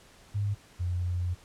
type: tone pair in turn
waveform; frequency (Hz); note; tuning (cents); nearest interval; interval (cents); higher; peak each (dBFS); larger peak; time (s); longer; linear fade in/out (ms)
sine; 101.9 / 88.89; G#2 / F2; -32 / +31; major second; 237; first; -26 / -27; first; 0.34-0.55 / 0.79-1.35; second; 20
effects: pink hiss -56 dBFS RMS until 1.44 s + low-pass 10000 Hz 12 dB/octave